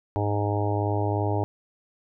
harmonic tone, 103 Hz, G#2, 14 cents flat, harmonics 1 / 3 / 4 / 5 / 6 / 7 / 8 / 9, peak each -25 / -31 / -31 / -37 / -33 / -36 / -32 / -36 dBFS, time 0.16-1.44 s, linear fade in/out 0 ms, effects none

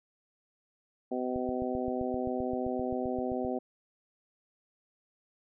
harmonic tone, 126.5 Hz, B2, 42 cents sharp, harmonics 2 / 3 / 4 / 5 / 6, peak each -34 / -36 / -37 / -38 / -39 dBFS, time 1.11-3.59 s, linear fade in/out 10 ms
click train, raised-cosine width 5 ms, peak -30 dBFS, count 17, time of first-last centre 1.36-3.449 s, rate 7.66 Hz
effects none

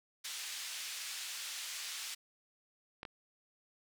pink band-pass noise, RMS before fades -43 dBFS, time 0.24-2.15 s, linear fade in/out 10 ms, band 2600 to 9100 Hz, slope 12 dB/octave
clicks, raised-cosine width 0.3 ms, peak -27 dBFS, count 2, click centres 3.031 / 3.052 s
effects none

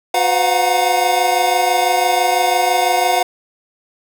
square tone cluster, 362.8 / 506 / 709 / 735 / 937 Hz, F#4 / B4 / F5 / F#5 / A#5, -34 / +42 / +26 / -12 / +9 cents, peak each -25 / -23 / -18 / -18 / -23 dBFS, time 0.14-3.23 s, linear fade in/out 5 ms, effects none

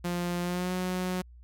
sawtooth tone with pitch glide, 175.4 to 182.85 Hz, F3 to F#3, +8 to -20 cents, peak -25 dBFS, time 0.04-1.22 s, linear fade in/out 10 ms, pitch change +72 cents, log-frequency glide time 0.41-0.73 s, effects added 60 Hz sine -48 dBFS peak until 1.43 s

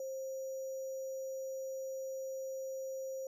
sine tone with sample-and-hold, 530 Hz, C5, 22 cents sharp, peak -38 dBFS, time 0-3.27 s, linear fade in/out 2 ms, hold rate 6300 Hz, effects resampled to 32000 Hz

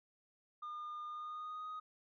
sine tone with pitch glide, 1213 to 1249.3 Hz, D#6 to D#6, -44 to +7 cents, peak -40 dBFS, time 0.62-1.8 s, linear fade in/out 10 ms, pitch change +51 cents, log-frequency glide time 1.06-1.68 s, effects tanh soft clip ceiling -41 dBFS

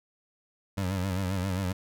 25% pulse tone with vibrato, 94 Hz, F#2, 28 cents sharp, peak -24 dBFS, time 0.77-1.73 s, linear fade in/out 10 ms, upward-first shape sine, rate 7.5 Hz, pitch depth 90 cents each way, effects none

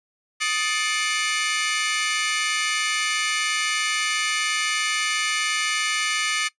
sawtooth tone cluster, 1246 / 1754 / 2136 / 2331 / 2946 Hz, D#6 / A6 / C7 / D7 / F#7, +2 / -6 / +35 / -14 / -8 cents, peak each -25 dBFS, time 0.4-6.49 s, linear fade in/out 20 ms, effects noise-tail reverb RT60 0.1 s tail -20 dB re dry + resampled to 22050 Hz

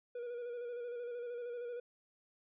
triangle tone with vibrato, 481.2 Hz, B4, 45 cents flat, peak -38 dBFS, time 0.15-1.8 s, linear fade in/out 5 ms, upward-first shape square, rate 13 Hz, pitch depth 29 cents each way, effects resampled to 8000 Hz

